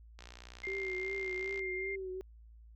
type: click train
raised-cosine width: 0.2 ms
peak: -33 dBFS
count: 86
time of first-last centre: 0.19-1.593 s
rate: 60.6 Hz
type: tone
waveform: sine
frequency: 2108 Hz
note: C7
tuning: 12 cents sharp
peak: -37 dBFS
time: 0.63-1.96 s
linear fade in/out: 10 ms
type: tone with vibrato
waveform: sine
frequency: 380.9 Hz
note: G4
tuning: 50 cents flat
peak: -38 dBFS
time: 0.67-2.21 s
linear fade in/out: 0 ms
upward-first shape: triangle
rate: 2.6 Hz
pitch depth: 59 cents each way
effects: added 56 Hz sine -53 dBFS peak until 2.75 s